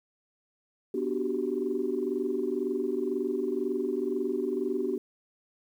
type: chord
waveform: sine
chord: G major seventh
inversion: first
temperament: equal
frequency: 246.9 / 293.7 / 370 / 392 Hz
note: B3 / D4 / F#4 / G4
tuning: 0 / 0 / 0 / 0 cents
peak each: -34 / -34 / -31 / -31 dBFS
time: 0.94-4.98 s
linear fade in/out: 5 ms
effects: tanh soft clip ceiling -17 dBFS + 10-bit